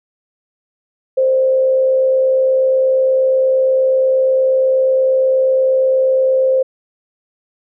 sine tone with frequency modulation, 523.3 Hz, C5, in tune, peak -10 dBFS, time 1.17-6.63 s, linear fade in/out 10 ms, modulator 68.4 Hz, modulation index 0.28, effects none

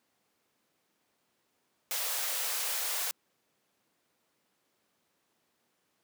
white high-pass noise, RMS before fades -33 dBFS, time 1.91-3.11 s, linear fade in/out 0 ms, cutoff 450 Hz, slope 96 dB/octave, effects pink hiss -75 dBFS RMS until 6.03 s + high-pass 200 Hz 12 dB/octave

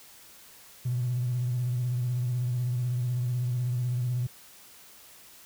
triangle tone with vibrato, 123.47 Hz, B2, in tune, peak -22 dBFS, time 0.85-4.27 s, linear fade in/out 10 ms, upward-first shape sine, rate 16 Hz, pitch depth 49 cents each way, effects tanh soft clip ceiling -23 dBFS + white hiss -52 dBFS RMS until 5.45 s

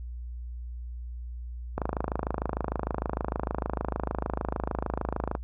click train, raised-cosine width 1 ms, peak -14 dBFS, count 96, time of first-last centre 1.78-5.351 s, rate 26.6 Hz, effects noise-tail reverb RT60 0.1 s tail -24 dB re dry + added 60 Hz sine -35 dBFS peak until 5.43 s

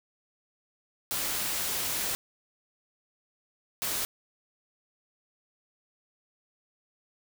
white noise bursts at uneven times, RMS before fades -31 dBFS, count 2, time 1.11-2.15 / 3.82-4.05 s, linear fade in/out 0 ms, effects none

